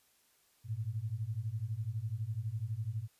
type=beating tone pair; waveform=sine; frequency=103.7 / 115.7 Hz; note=G#2 / A#2; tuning=-2 / -13 cents; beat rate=12 Hz; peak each=-38 / -37 dBFS; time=0.64-3.08 s; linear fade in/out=50 ms; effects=white hiss -70 dBFS RMS until 3.19 s + resampled to 32000 Hz